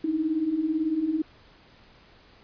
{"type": "beating tone pair", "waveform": "sine", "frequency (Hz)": [299.9, 317.9], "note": ["D4", "D#4"], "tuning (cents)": [36, 37], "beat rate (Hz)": 18, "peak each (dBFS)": [-30, -24], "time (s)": [0.04, 1.22], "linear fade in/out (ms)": 5, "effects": ["pink hiss -55 dBFS RMS until 2.43 s", "resampled to 11025 Hz"]}